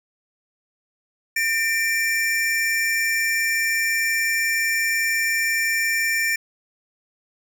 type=tone pair together; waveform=square; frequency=1810.1 / 2349 Hz; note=A6 / D7; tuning=+49 / 0 cents; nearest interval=perfect fourth; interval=451 cents; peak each=-23 dBFS; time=1.36-6.36 s; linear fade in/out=5 ms; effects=none